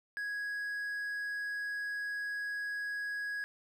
triangle tone, 1661.2 Hz, G#6, in tune, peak -33 dBFS, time 0.17-3.44 s, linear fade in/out 0 ms, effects none

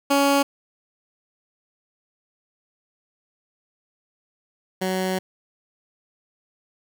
15% pulse tone pair in turn, 280 / 186.88 Hz, C#4 / F#3, +18 / +18 cents, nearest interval perfect fifth, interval 700 cents, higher first, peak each -10 / -16 dBFS, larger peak first, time 0.1-0.43 / 4.81-5.19 s, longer second, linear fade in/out 10 ms, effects none

